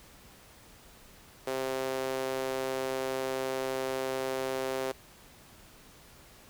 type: tone with high-pass filter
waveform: sawtooth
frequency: 131.8 Hz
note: C3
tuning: 13 cents sharp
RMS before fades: -33 dBFS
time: 1.47-4.92 s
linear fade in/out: 5 ms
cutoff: 450 Hz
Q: 2.4
effects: pink hiss -55 dBFS RMS until 6.49 s